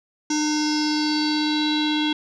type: tone with low-pass filter sweep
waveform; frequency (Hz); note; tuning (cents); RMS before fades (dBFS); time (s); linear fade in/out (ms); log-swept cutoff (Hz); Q
square; 302.7; D#4; -48; -22; 0.3-2.13; 5; 5900 to 3500; 7.8
effects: none